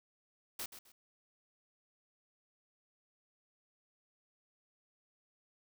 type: noise with echo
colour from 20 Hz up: white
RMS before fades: -41 dBFS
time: 0.59-0.66 s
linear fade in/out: 5 ms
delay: 130 ms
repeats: 2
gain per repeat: -11 dB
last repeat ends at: 0.92 s
effects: none